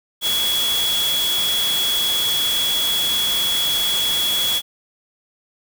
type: tone in noise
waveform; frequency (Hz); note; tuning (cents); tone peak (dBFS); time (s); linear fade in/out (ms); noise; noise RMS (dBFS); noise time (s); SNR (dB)
sine; 3360; G#7; +19; -18; 0.21-4.62; 50; white; -25; 0.21-4.62; +4
effects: none